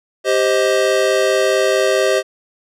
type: chord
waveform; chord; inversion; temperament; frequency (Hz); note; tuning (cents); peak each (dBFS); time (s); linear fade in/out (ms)
square; C minor; second; just; 392.4 / 523.3 / 627.9; G4 / C5 / Eb5; +2 / 0 / +16; -18; 0.24-2.23; 50
effects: low-pass 9000 Hz 12 dB/octave